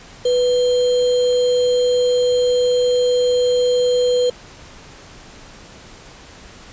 sine tone with sample-and-hold, 494.5 Hz, B4, 2 cents sharp, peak -13 dBFS, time 0.25-4.3 s, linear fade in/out 5 ms, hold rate 3675 Hz, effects pink hiss -41 dBFS RMS until 6.72 s + resampled to 16000 Hz

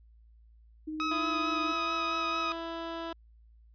sine tone with tremolo, 310.3 Hz, D#4, 5 cents flat, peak -33 dBFS, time 0.87-1.73 s, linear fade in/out 10 ms, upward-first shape triangle, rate 17 Hz, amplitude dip 25%
sawtooth tone with vibrato, 1266 Hz, D#6, 30 cents sharp, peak -26 dBFS, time 1-2.52 s, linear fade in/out 0 ms, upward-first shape sine, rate 4.5 Hz, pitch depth 22 cents each way
15% pulse tone with pitch glide, 335 to 331.7 Hz, E4 to E4, +28 to +11 cents, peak -29 dBFS, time 1.11-3.13 s, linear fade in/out 5 ms, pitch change -17 cents, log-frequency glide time 1.37-2.13 s
effects added 56 Hz sine -55 dBFS peak until 3.74 s + resampled to 11025 Hz

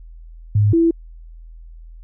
sine tone pair in turn, 103.83 / 332.5 Hz, G#2 / E4, 0 / +15 cents, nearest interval octave + minor sixth, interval 2015 cents, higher second, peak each -11 dBFS, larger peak neither, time 0.55-0.73 / 0.73-0.91 s, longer neither, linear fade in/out 5 ms, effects added 41 Hz sine -36 dBFS peak until 2.03 s

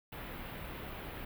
pink band-stop noise, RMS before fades -44 dBFS, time 0.12-1.25 s, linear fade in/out 5 ms, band 3200 to 14000 Hz, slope 24 dB/octave, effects none

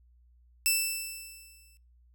10% pulse tone with exponential decay, 2656 Hz, E7, 12 cents sharp, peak -13 dBFS, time 0.66-1.77 s, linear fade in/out 0 ms, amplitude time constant 240 ms, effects noise-tail reverb RT60 0.3 s tail -24 dB re dry + added 60 Hz sine -58 dBFS peak until 2.14 s

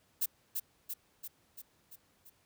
violet noise with echo, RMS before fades -31 dBFS, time 0.21-0.26 s, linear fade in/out 10 ms, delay 340 ms, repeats 6, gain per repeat -4 dB, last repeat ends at 2.3 s, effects pink hiss -70 dBFS RMS until 2.45 s + high-pass 60 Hz 12 dB/octave

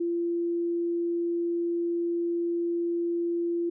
sine tone, 342.2 Hz, F4, 35 cents flat, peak -25 dBFS, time 0-3.7 s, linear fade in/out 10 ms, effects none

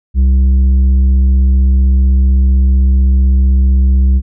sine tone with tanh clipping, 65.41 Hz, C2, in tune, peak -7 dBFS, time 0.14-4.22 s, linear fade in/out 50 ms, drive 6 dB, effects none

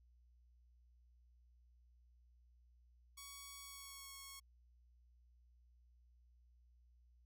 5% pulse tone with pitch glide, 1120 to 1098.2 Hz, C#6 to C#6, +18 to -17 cents, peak -40 dBFS, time 3.17-4.4 s, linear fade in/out 10 ms, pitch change -35 cents, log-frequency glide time 3.61-4.15 s, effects added 60 Hz sine -66 dBFS peak until 7.25 s

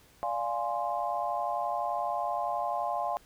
sine chord, D half-diminished seventh, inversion none, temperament equal, 587.3 / 698.5 / 830.6 / 1046.5 Hz, D5 / F5 / Ab5 / C6, 0 / 0 / 0 / 0 cents, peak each -37 / -32 / -34 / -35 dBFS, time 0.23-3.17 s, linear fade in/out 0 ms, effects pink hiss -60 dBFS RMS until 3.25 s

